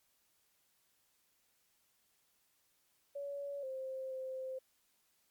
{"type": "tone with pitch steps", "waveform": "sine", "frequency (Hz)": [565, 526, 522], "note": ["C#5", "C5", "C5"], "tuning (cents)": [33, 9, -4], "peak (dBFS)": -39, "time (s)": [3.15, 4.59], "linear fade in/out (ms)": 10, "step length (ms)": 480, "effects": ["white hiss -75 dBFS RMS until 5.3 s", "MP3 96 kbps"]}